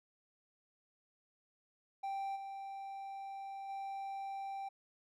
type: tone with level steps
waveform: triangle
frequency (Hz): 784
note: G5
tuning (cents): 0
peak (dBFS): -35 / -41 / -38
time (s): 2.03-4.69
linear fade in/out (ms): 10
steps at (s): 2.35 / 3.68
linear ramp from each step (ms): 20
effects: none